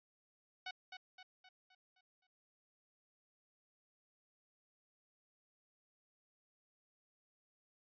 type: tone with echo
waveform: 10% pulse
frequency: 744 Hz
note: F#5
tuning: 9 cents sharp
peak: -34 dBFS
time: 0.66-0.71 s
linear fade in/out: 5 ms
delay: 260 ms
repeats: 6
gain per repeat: -6 dB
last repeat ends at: 2.27 s
effects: resampled to 11025 Hz